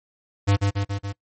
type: tone with echo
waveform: square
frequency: 100 Hz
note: G2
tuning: 35 cents sharp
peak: -16 dBFS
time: 0.47-0.57 s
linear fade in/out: 20 ms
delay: 140 ms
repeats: 4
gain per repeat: -3 dB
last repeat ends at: 1.13 s
effects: noise-tail reverb RT60 0.1 s tail -22 dB re dry + MP3 32 kbps